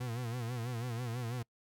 40% pulse tone with vibrato, 119.8 Hz, A#2, 48 cents sharp, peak -35 dBFS, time 0-1.43 s, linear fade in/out 10 ms, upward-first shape sine, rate 6.1 Hz, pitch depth 100 cents each way, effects noise-tail reverb RT60 0.1 s tail -25 dB re dry

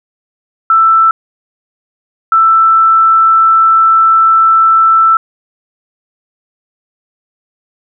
sine tone bursts at uneven times, 1327 Hz, E6, 11 cents sharp, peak -4 dBFS, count 2, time 0.7-1.11 / 2.32-5.17 s, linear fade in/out 2 ms, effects none

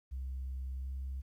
sine tone with pitch glide, 65.41 to 66.44 Hz, C2 to C2, 0 to +27 cents, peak -35 dBFS, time 0.11-1.22 s, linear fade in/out 20 ms, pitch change +27 cents, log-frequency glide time 0.79-0.89 s, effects tanh soft clip ceiling -34 dBFS + 12-bit

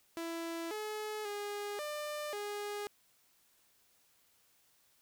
sawtooth tone with pitch steps, 332.8 / 426.9 / 410.7 / 597 / 412.3 Hz, E4 / G#4 / G#4 / D5 / G#4, +17 / +48 / -19 / +28 / -13 cents, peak -34 dBFS, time 0.17-2.87 s, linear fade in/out 0 ms, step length 540 ms, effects white hiss -70 dBFS RMS until 5.01 s

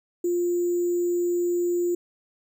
sine tone with sample-and-hold, 350 Hz, F4, 4 cents sharp, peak -21 dBFS, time 0.24-1.95 s, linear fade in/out 5 ms, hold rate 7350 Hz, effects none

